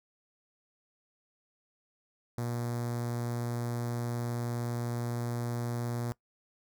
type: tone with notch filter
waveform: sawtooth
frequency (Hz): 119.4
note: A#2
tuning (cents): +42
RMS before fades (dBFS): -34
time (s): 2.38-6.12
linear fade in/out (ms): 0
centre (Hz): 2800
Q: 0.75
effects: noise-tail reverb RT60 0.1 s tail -21 dB re dry